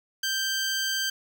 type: tone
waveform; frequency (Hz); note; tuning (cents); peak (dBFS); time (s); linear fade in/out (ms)
15% pulse; 1568; G6; 0; -19; 0.23-1.1; 5
effects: none

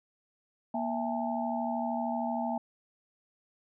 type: tone cluster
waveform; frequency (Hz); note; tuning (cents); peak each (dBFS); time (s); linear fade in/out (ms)
sine; 237.1 / 663 / 810 / 883; A#3 / E5 / G#5 / A5; +30 / +10 / -43 / +6; -33 / -35 / -36 / -37; 0.74-2.58; 5
effects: none

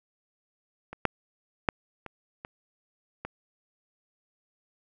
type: clicks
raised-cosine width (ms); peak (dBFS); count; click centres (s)
0.5; -24 / -7 / -7 / -24 / -23 / -20; 6; 0.93 / 1.053 / 1.688 / 2.063 / 2.449 / 3.25
effects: none

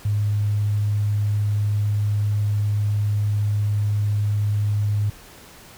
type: tone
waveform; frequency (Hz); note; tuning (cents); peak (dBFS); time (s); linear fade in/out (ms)
sine; 103.83; G#2; 0; -18; 0.05-5.1; 5
effects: pink hiss -45 dBFS RMS until 5.77 s

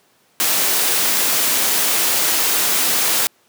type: noise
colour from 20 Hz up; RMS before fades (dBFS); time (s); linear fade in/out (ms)
white; -17; 0.4-3.27; 0
effects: pink hiss -57 dBFS RMS until 3.48 s + high-pass 200 Hz 12 dB/octave

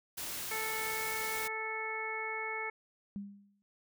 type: noise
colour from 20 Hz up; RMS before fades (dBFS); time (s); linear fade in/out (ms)
white; -40; 0.17-1.48; 10
type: harmonic tone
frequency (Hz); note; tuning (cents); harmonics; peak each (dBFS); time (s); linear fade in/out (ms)
439.6; A4; -2; 1 / 2 / 3 / 4 / 5; -43 / -42 / -44 / -44 / -38; 0.51-2.7; 5
type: tone with exponential decay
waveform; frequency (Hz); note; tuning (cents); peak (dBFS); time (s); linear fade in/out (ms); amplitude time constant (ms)
sine; 200.9; G3; +43; -35; 3.16-3.62; 0; 98
effects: none

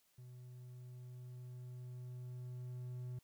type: tone with level ramp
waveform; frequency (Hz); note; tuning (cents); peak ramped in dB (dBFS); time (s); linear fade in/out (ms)
triangle; 124.6; B2; +16; -50 to -40; 0.18-3.19; 5
effects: white hiss -75 dBFS RMS until 3.23 s

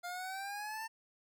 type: exponential sweep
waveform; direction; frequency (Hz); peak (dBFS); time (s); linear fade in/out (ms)
25% pulse; up; 698.5 to 903; -36; 0.03-0.88; 20
effects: none

